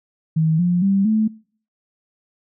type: tone with pitch steps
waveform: sine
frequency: 159.2 / 176.64 / 196 / 217.5 Hz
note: D#3 / F3 / G3 / A3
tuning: +40 / +20 / 0 / -20 cents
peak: -14 dBFS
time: 0.36-1.28 s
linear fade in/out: 10 ms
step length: 230 ms
effects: noise-tail reverb RT60 0.5 s tail -24 dB re dry